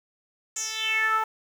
10% pulse tone with band-pass filter sweep, 440 Hz, A4, in tune, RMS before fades -26 dBFS, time 0.56-1.24 s, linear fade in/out 5 ms, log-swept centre 7300 to 1000 Hz, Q 5, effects 8-bit

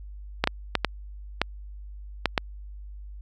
clicks, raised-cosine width 0.3 ms, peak -4 dBFS, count 7, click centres 0.44 / 0.474 / 0.753 / 0.847 / 1.416 / 2.257 / 2.378 s, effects added 50 Hz sine -38 dBFS peak until 3.21 s

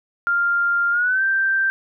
sine tone with pitch glide, 1396.9 to 1568 Hz, F6 to G6, 0 to 0 cents, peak -16 dBFS, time 0.27-1.7 s, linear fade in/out 0 ms, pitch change +200 cents, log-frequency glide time 0.91-1.23 s, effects none

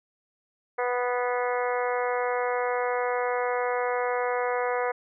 harmonic tone with a mistuned harmonic, 246.5 Hz, B3, 3 cents flat, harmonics 2 / 3 / 4 / 5 / 6 / 7 / 8 / 9, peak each -27 / -31 / -33 / -35 / -37 / -38 / -39 / -40 dBFS, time 0.78-4.92 s, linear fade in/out 10 ms, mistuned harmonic 9, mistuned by -54 cents, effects none

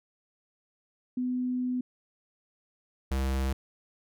sine / square tone pair in turn, 250.8 / 66.43 Hz, B3 / C2, +27 / +27 cents, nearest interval octave + major seventh, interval 2300 cents, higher first, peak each -27 dBFS, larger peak neither, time 1.17-1.81 / 3.11-3.53 s, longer first, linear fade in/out 5 ms, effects none

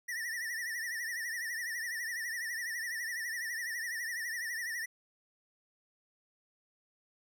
square tone with vibrato, 1864.7 Hz, A#6, in tune, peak -36 dBFS, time 0.08-4.86 s, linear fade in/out 10 ms, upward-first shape triangle, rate 12 Hz, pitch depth 120 cents each way, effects none

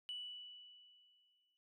sine tone with exponential decay, 2960 Hz, F#7, in tune, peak -40 dBFS, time 0.09-1.57 s, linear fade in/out 0 ms, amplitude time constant 320 ms, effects noise-tail reverb RT60 0.2 s tail -17 dB re dry + tanh soft clip ceiling -38 dBFS

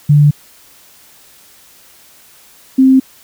sine tone pair in turn, 146.83 / 263.3 Hz, D3 / C4, 0 / +11 cents, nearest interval minor seventh, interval 1011 cents, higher second, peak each -4 dBFS, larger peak neither, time 0.09-0.31 / 2.78-3 s, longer neither, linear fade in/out 10 ms, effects white hiss -44 dBFS RMS until 3.23 s

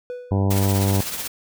triangle tone with exponential decay, 493.9 Hz, B4, in tune, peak -24 dBFS, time 0.1-0.61 s, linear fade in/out 0 ms, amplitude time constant 110 ms
harmonic tone, 98 Hz, G2, in tune, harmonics 1 / 2 / 3 / 4 / 5 / 6 / 7 / 8 / 9 / 10, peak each -18 / -24 / -28 / -30 / -32 / -34 / -35 / -36 / -37 / -38 dBFS, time 0.31-1.01 s, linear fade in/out 5 ms
white noise with tremolo, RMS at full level -27 dBFS, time 0.5-1.28 s, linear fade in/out 10 ms, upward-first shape sine, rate 16 Hz, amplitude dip 45%
effects none

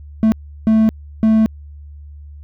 triangle tone bursts at uneven times, 220 Hz, A3, in tune, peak -7 dBFS, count 3, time 0.23-0.32 / 0.67-0.89 / 1.23-1.46 s, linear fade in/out 0 ms, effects added 73 Hz sine -33 dBFS peak until 2.43 s

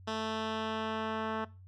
10% pulse tone with low-pass filter sweep, 220 Hz, A3, in tune, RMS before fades -35 dBFS, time 0.07-1.45 s, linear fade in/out 10 ms, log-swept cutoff 4600 to 1900 Hz, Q 1.3, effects noise-tail reverb RT60 0.3 s tail -20 dB re dry + added 93 Hz sine -50 dBFS peak until 1.67 s

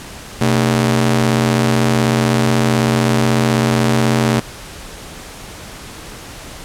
sawtooth ring-modulated tone, 174.61 Hz, F3, in tune, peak -5 dBFS, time 0.41-4.4 s, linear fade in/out 5 ms, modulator 49.3 Hz, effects pink hiss -33 dBFS RMS until 6.64 s + low-pass 11000 Hz 12 dB/octave

